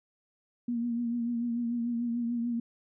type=tone with vibrato; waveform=sine; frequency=236.5 Hz; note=A#3; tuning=25 cents sharp; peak=-28 dBFS; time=0.68-2.6 s; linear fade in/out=5 ms; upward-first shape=triangle; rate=6.8 Hz; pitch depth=47 cents each way; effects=none